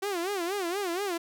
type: tone with vibrato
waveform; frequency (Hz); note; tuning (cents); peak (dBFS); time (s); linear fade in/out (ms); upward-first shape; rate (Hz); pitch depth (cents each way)
sawtooth; 372; F#4; +9; -25; 0.02-1.18; 10; sine; 4.2; 180
effects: none

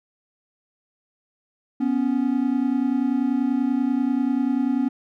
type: tone pair together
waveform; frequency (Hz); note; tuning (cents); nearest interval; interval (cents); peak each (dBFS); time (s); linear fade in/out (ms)
triangle; 247.5 / 277.8; B3 / C#4; +4 / +4; major second; 200; -20; 1.8-4.89; 10
effects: none

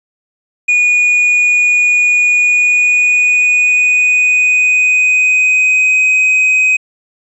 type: tone with pitch glide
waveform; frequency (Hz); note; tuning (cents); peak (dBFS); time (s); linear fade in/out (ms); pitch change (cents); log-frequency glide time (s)
triangle; 2455 to 2517; D#7 to D#7; -24 to +19; -6; 0.68-6.77; 10; +43; 2.37-6.05
effects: resampled to 22050 Hz + 8-bit

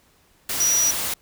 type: tone in noise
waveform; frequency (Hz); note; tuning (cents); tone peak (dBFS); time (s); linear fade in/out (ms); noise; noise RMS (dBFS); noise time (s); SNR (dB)
sine; 5820; F#8; -29; -17; 0.6-0.91; 5; white; -26; 0.49-1.14; +6
effects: pink hiss -59 dBFS RMS until 1.21 s

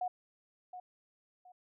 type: tone with echo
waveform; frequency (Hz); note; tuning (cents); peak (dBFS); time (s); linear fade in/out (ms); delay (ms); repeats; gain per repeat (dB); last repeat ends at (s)
sine; 728; F#5; -28; -32; 0.01-0.08; 5; 720; 2; -11; 1.52
effects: none

